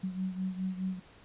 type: beating tone pair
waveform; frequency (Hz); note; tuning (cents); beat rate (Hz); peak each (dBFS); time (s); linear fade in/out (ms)
sine; 186 / 190.8; F#3 / G3; +9 / -47; 4.8; -33 / -38; 0.03-1; 10
effects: pink hiss -57 dBFS RMS until 1.24 s + resampled to 8000 Hz